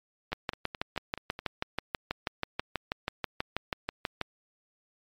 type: two click trains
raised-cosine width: 0.3 ms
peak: -13 / -22 dBFS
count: 25 / 6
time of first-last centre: 0.33-4.213 / 0.32-1.391 s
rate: 6.18 / 4.67 Hz
effects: MP3 96 kbps